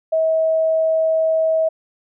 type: tone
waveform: sine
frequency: 642 Hz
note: E5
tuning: 46 cents flat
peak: -14 dBFS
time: 0.12-1.69 s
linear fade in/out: 10 ms
effects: none